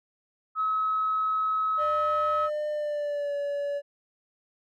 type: tone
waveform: sine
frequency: 1284 Hz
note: E6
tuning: 46 cents flat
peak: -23 dBFS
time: 0.55-2.5 s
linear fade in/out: 50 ms
type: tone with pitch glide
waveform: triangle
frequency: 601 to 571.9 Hz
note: D5 to D5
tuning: +40 to -46 cents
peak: -25 dBFS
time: 1.77-3.82 s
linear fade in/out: 50 ms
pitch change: -86 cents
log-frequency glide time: 2.72-3.34 s
effects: tanh soft clip ceiling -17 dBFS